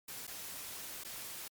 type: noise with dropouts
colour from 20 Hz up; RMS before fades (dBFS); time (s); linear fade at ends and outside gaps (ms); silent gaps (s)
white; -45; 0.08-1.48; 5; 0.269-0.276 / 1.037-1.047
effects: MP3 96 kbps